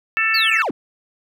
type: harmonic tone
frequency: 443.1 Hz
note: A4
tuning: 12 cents sharp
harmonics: 3 / 4 / 5 / 6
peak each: -24 / -20 / -24 / -19 dBFS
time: 0.17-0.62 s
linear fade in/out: 0 ms
type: linear sweep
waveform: triangle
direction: down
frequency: 4699 to 183.3 Hz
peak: -17 dBFS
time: 0.34-0.71 s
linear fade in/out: 5 ms
effects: none